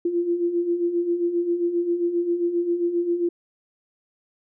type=beating tone pair; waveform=sine; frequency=340 / 347.5 Hz; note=F4 / F4; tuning=-46 / -9 cents; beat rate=7.5 Hz; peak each=-28 / -21 dBFS; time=0.05-3.29 s; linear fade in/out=5 ms; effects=none